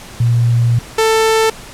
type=tone pair in turn; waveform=sine / sawtooth; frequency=118.4 / 443.4 Hz; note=A#2 / A4; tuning=+27 / +13 cents; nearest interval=octave + major seventh; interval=2286 cents; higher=second; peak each=-9 / -6 dBFS; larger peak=second; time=0.2-0.79 / 0.98-1.5 s; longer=first; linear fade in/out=5 ms; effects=pink hiss -34 dBFS RMS until 1.73 s + low-pass 11000 Hz 12 dB/octave